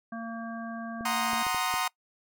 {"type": "harmonic tone", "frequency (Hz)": 228.6, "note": "A#3", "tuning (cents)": -34, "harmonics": [1, 3, 5, 7], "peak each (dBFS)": [-36, -41, -43, -44], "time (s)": [0.12, 1.43], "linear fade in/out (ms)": 5}
{"type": "clicks", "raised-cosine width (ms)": 2, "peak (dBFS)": -28, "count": 5, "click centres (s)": [1.009, 1.333, 1.467, 1.546, 1.74]}
{"type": "chord", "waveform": "sawtooth", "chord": "C half-diminished seventh", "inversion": "second", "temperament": "equal", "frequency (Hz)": [740, 932.3, 1046.5, 1244.5], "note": ["Gb5", "Bb5", "C6", "Eb6"], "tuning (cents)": [0, 0, 0, 0], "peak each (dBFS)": -29, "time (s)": [1.05, 1.88], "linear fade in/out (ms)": 5}
{"effects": ["noise-tail reverb RT60 0.1 s tail -23 dB re dry"]}